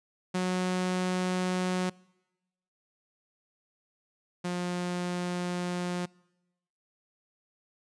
sawtooth tone pair in turn, 183 / 177.79 Hz, F#3 / F3, -19 / +31 cents, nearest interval minor second, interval 50 cents, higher first, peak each -23 / -26 dBFS, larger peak first, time 0.34-1.9 / 4.44-6.06 s, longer second, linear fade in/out 10 ms, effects noise-tail reverb RT60 1.0 s tail -25 dB re dry + resampled to 22050 Hz

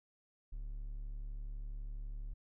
triangle tone, 36.02 Hz, D1, 33 cents flat, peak -38 dBFS, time 0.52-2.34 s, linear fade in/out 10 ms, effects none

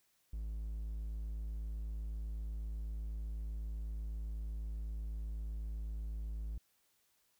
triangle tone, 54 Hz, A1, 32 cents flat, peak -36 dBFS, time 0.33-6.58 s, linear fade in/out 5 ms, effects white hiss -75 dBFS RMS until 7.39 s

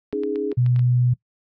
clicks, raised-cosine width 0.3 ms, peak -25 dBFS, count 7, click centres 0.126 / 0.235 / 0.358 / 0.517 / 0.663 / 0.762 / 0.793 s
sine chord, C# suspended second, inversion none, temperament just, 277.2 / 311.8 / 415.8 Hz, C#4 / D#4 / G#4, 0 / +4 / +2 cents, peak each -29 / -28 / -23 dBFS, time 0.13-0.53 s, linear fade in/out 0 ms
sine tone, 123.47 Hz, B2, in tune, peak -15 dBFS, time 0.57-1.14 s, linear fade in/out 10 ms
effects noise-tail reverb RT60 0.1 s tail -20 dB re dry

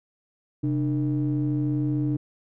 triangle ring-modulated tone, 84.2 Hz, E2, 37 cents sharp, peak -17 dBFS, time 0.63-2.17 s, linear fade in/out 10 ms, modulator 216 Hz, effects none

